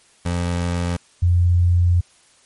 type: tone pair in turn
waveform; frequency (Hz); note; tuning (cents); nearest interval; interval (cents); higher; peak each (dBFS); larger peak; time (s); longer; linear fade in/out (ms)
25% pulse / sine; 87.2 / 87.81; F2 / F2; -2 / +10; unison; 12; second; -16 / -12; second; 0.25-0.97 / 1.22-2.01; second; 10
effects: white hiss -54 dBFS RMS until 2.45 s + MP3 48 kbps